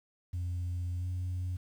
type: tone with pitch glide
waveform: sine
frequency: 88.5 to 90.52 Hz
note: F2 to F#2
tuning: +23 to -37 cents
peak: -30 dBFS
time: 0.33-1.57 s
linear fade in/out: 10 ms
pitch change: +40 cents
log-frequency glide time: 0.98-1.07 s
effects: tanh soft clip ceiling -30 dBFS + 10-bit